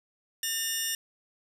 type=tone pair together; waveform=10% pulse; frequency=1800 / 2854 Hz; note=A6 / F7; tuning=+39 / +37 cents; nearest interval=minor sixth; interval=798 cents; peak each=-23 / -22 dBFS; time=0.43-0.95 s; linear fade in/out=2 ms; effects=resampled to 32000 Hz + 9-bit